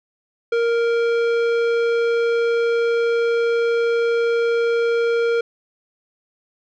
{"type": "tone with tanh clipping", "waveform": "sine", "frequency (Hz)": 466.2, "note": "A#4", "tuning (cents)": 0, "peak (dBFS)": -18, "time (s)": [0.52, 5.41], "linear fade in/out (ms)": 5, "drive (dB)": 14, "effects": []}